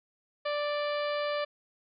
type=harmonic tone; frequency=587.3 Hz; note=D5; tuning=in tune; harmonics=1 / 2 / 3 / 4 / 5 / 6 / 7 / 8; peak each=-30 / -36 / -40 / -42 / -44 / -46 / -47 / -48 dBFS; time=0.45-1.45 s; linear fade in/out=10 ms; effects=none